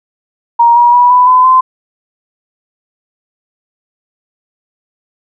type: tone with pitch steps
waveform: sine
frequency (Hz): 940 / 957.5 / 975.4 / 993.6 / 1012.1 / 1031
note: A#5 / A#5 / B5 / B5 / B5 / C6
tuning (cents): +14 / +46 / -22 / +10 / +42 / -26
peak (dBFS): -3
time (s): 0.59-1.61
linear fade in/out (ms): 10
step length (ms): 170
effects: none